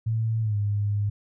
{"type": "tone with pitch glide", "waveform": "sine", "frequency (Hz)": [112.1, 102.8], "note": ["A2", "G#2"], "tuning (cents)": [33, -17], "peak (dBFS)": -22, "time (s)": [0.06, 1.1], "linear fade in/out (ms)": 10, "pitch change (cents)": -150, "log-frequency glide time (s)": [0.41, 0.56], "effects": []}